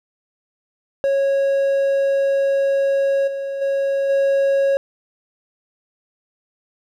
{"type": "tone with level steps", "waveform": "triangle", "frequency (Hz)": 550, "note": "C#5", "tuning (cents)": -14, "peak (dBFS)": [-13, -21, -15, -12], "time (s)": [1.04, 4.77], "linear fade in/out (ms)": 0, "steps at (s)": [3.27, 3.61, 4.09], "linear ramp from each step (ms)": 10, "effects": []}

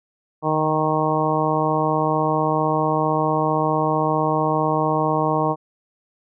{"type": "harmonic tone with a mistuned harmonic", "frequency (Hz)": 155.56, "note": "D#3", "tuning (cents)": 0, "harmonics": [1, 2, 3, 4, 5, 6, 7], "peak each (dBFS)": [-25, -25, -25, -25, -25, -25, -25], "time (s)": [0.42, 5.56], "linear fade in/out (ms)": 50, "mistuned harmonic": 1, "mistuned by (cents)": -21, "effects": []}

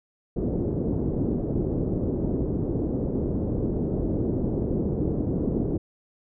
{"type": "low-pass noise", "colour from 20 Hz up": "white", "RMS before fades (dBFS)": -26, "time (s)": [0.36, 5.78], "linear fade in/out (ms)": 10, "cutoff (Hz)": 390, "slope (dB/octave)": 24, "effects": []}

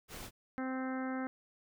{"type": "noise", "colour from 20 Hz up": "pink", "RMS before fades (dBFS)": -46, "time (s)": [0.08, 0.31], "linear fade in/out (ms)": 50}
{"type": "harmonic tone", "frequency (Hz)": 260.4, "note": "C4", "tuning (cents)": -8, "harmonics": [1, 2, 3, 4, 5, 6, 7, 8], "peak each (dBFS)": [-36, -44, -45, -51, -47, -47, -52, -53], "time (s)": [0.58, 1.27], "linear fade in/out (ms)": 0}
{"effects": []}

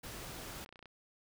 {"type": "noise", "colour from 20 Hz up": "pink", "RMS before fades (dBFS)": -46, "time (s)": [0.03, 0.65], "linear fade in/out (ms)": 10}
{"type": "clicks", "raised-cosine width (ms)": 0.3, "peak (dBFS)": -37, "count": 12, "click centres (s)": [0.503, 0.533, 0.564, 0.596, 0.628, 0.661, 0.691, 0.726, 0.758, 0.792, 0.827, 0.857]}
{"effects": []}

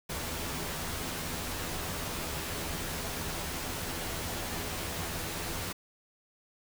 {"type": "noise with comb filter", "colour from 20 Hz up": "pink", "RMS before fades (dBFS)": -36, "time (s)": [0.09, 5.73], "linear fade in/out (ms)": 10, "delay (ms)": 12, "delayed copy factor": 0.6, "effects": []}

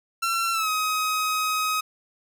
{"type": "tone with pitch glide", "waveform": "sawtooth", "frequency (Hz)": [1354, 1263.3], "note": ["E6", "D#6"], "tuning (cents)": [46, 26], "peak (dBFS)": -19, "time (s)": [0.22, 1.81], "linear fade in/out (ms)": 10, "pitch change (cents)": -120, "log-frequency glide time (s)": [0.52, 0.69], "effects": []}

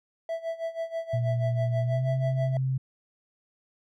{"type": "tone with tremolo", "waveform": "triangle", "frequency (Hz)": 659.3, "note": "E5", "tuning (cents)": 0, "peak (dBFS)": -25, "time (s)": [0.29, 2.57], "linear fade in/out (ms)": 2, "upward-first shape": "sine", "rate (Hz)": 6.2, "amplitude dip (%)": 85}
{"type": "tone with pitch glide", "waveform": "sine", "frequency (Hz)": [120, 131.62], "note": ["B2", "C3"], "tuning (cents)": [-49, 11], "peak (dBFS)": -24, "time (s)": [1.13, 2.78], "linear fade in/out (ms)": 10, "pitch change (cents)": 160, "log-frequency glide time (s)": [1.81, 2.08]}
{"effects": []}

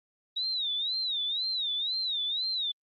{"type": "tone with vibrato", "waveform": "sine", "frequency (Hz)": 3800, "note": "A#7", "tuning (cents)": 33, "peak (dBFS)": -28, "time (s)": [0.36, 2.72], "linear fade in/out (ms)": 10, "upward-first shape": "sine", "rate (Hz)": 2, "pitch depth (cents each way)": 160, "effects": ["Opus 24 kbps"]}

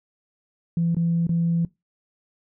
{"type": "tone with dropouts", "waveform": "sine", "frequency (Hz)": 168.3, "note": "E3", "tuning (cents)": 36, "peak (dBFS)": -18, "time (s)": [0.77, 1.65], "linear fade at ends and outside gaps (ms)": 2, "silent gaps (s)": [[0.947, 0.967], [1.269, 1.292]], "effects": ["noise-tail reverb RT60 0.2 s tail -22 dB re dry", "tanh soft clip ceiling -14 dBFS"]}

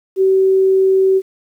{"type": "tone", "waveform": "sine", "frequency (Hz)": 382, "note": "G4", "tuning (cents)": -45, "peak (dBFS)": -9, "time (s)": [0.16, 1.22], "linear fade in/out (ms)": 50, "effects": ["8-bit"]}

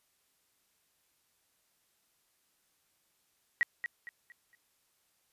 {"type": "tone with echo", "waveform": "sine", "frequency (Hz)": 1911, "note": "A#6", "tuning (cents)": 43, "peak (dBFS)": -23, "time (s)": [3.61, 3.63], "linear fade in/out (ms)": 0, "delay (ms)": 230, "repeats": 4, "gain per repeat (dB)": -9, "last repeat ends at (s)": 4.55, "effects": ["white hiss -74 dBFS RMS until 5.32 s", "resampled to 32000 Hz"]}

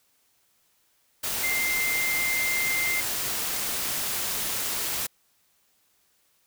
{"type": "tone in noise", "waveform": "sine", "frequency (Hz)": 2093, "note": "C7", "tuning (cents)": 0, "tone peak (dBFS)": -25, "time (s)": [1.43, 3.01], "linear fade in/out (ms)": 10, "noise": "white", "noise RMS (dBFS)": -29, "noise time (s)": [1.23, 5.07], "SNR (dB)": 1, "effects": ["white hiss -67 dBFS RMS until 6.46 s"]}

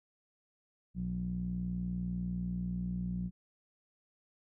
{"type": "tone with low-pass filter", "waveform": "sawtooth", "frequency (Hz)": 60.2, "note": "B1", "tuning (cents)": -44, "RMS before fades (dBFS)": -36, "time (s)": [0.94, 3.31], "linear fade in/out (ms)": 50, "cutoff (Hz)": 180, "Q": 7.6, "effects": []}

